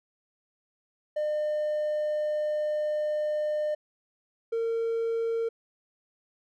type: tone pair in turn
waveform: triangle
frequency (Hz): 604 / 457.6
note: D5 / A#4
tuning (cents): +48 / -32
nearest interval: perfect fourth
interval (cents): 480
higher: first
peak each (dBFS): -23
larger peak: neither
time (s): 1.16-3.75 / 4.52-5.49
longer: first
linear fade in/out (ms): 10
effects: tanh soft clip ceiling -20 dBFS